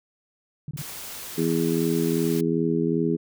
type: tone bursts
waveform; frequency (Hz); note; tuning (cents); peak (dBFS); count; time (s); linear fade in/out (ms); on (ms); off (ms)
sine; 146; D3; -10; -29; 3; 0.68-0.818; 2; 30; 24
type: noise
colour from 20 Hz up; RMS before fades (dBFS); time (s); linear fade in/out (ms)
white; -37; 0.77-2.41; 5
type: harmonic tone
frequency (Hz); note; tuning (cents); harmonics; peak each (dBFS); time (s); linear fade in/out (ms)
82.6; E2; +4; 2 / 3 / 4 / 5; -26 / -26 / -26 / -26; 1.37-3.17; 20
effects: none